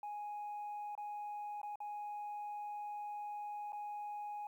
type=tone with dropouts; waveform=sine; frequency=830.6 Hz; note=G#5; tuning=in tune; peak=-39 dBFS; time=0.03-4.47 s; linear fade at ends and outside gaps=2 ms; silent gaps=0.952-0.977 / 1.616-1.631 / 1.757-1.803 / 3.722-3.73 s; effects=tanh soft clip ceiling -39 dBFS + 12-bit